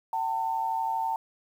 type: tone pair together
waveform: sine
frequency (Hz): 766 / 898.2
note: G5 / A5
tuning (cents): -40 / +35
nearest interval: minor third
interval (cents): 275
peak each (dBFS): -32 / -27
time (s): 0.13-1.16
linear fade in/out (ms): 2
effects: 9-bit